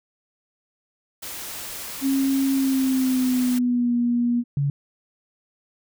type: noise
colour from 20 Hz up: white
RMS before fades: -34 dBFS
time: 1.22-3.59 s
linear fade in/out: 10 ms
type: tone with pitch glide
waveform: sine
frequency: 270.7 to 239.8 Hz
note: C#4 to A#3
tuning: -41 to +49 cents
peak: -18 dBFS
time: 2.01-4.44 s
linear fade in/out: 50 ms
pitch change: -210 cents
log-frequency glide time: 2.54-3.94 s
type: tone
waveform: sine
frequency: 141.5 Hz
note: C#3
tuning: 36 cents sharp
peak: -19 dBFS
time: 4.57-4.7 s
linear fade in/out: 2 ms
effects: none